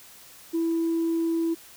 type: tone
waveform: sine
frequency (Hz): 330.6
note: E4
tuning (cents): +5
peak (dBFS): -21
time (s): 0.53-1.55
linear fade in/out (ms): 20
effects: tanh soft clip ceiling -19 dBFS + white hiss -49 dBFS RMS until 1.76 s